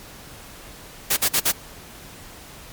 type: noise bursts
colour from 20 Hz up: white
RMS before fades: -19 dBFS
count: 4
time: 1.1-1.519 s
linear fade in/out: 10 ms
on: 68 ms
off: 49 ms
effects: pink hiss -42 dBFS RMS until 2.72 s + MP3 96 kbps